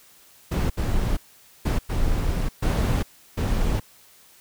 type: noise bursts at uneven times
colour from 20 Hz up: brown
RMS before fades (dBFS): -22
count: 6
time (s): 0.51-0.7 / 0.77-1.17 / 1.65-1.79 / 1.89-2.49 / 2.62-3.03 / 3.37-3.8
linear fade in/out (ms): 10
effects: white hiss -53 dBFS RMS until 4.4 s